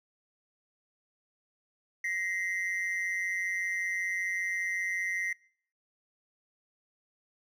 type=ring-modulated tone; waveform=triangle; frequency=1979 Hz; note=B6; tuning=3 cents sharp; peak=-25 dBFS; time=2.04-5.33 s; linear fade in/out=5 ms; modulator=92.6 Hz; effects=noise-tail reverb RT60 0.6 s tail -26 dB re dry